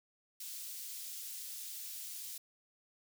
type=high-pass noise; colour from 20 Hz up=white; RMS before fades=-45 dBFS; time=0.4-2.38 s; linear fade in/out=5 ms; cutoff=3900 Hz; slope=12 dB/octave; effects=none